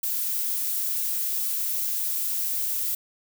violet noise, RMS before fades -27 dBFS, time 0.03-2.95 s, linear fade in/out 5 ms, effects none

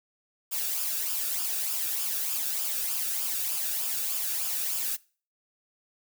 blue noise with flanger, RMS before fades -30 dBFS, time 0.51-4.97 s, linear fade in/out 20 ms, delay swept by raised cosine 0.49 to 0.99 ms, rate 3.3 Hz, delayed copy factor -0.55, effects noise-tail reverb RT60 0.4 s tail -23 dB re dry

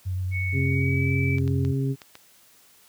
sine tone with vibrato, 92.5 Hz, F#2, in tune, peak -24 dBFS, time 0.05-1.73 s, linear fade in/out 20 ms, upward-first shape sine, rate 8.5 Hz, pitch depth 18 cents each way
sine tone with pitch glide, 2217 to 2310 Hz, C#7 to D7, 0 to -29 cents, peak -28 dBFS, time 0.31-1.4 s, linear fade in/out 50 ms, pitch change +71 cents, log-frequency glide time 0.59-1.11 s
harmonic tone, 135.2 Hz, C#3, 43 cents flat, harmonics 1 / 2 / 3, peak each -23 / -29 / -33 dBFS, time 0.52-1.96 s, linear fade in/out 50 ms
clicks, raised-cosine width 0.2 ms, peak -24 dBFS, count 5, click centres 1.384 / 1.478 / 1.65 / 2.018 / 2.154 s
effects white hiss -56 dBFS RMS until 2.88 s + high-pass 60 Hz 12 dB/octave

